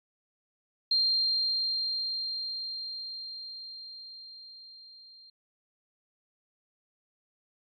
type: tone with level ramp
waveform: sine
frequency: 4186 Hz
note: C8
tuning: in tune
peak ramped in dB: -22 to -51 dBFS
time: 0.91-5.3 s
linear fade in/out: 5 ms
effects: AAC 48 kbps